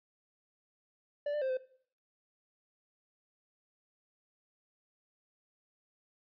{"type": "tone with pitch steps", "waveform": "triangle", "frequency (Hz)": [582, 594, 526, 515], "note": ["D5", "D5", "C5", "C5"], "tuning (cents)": [-16, 20, 9, -28], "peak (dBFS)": -29, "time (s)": [1.26, 1.572], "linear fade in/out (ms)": 5, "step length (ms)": 78, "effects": ["noise-tail reverb RT60 0.5 s tail -17 dB re dry", "resampled to 11025 Hz"]}